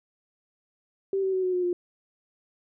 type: tone with pitch steps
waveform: sine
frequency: 389.1 / 381.8 / 374.5 / 367.5 / 360.5 / 353.7 Hz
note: G4 / G4 / F#4 / F#4 / F#4 / F4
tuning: -13 / -46 / +21 / -12 / -45 / +22 cents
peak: -23 dBFS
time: 1.13-1.73 s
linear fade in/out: 2 ms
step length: 100 ms
effects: none